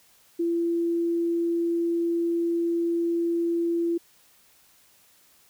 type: tone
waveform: sine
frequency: 338.7 Hz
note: E4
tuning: 47 cents sharp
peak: -22 dBFS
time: 0.39-3.98 s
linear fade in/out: 10 ms
effects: white hiss -59 dBFS RMS until 5.49 s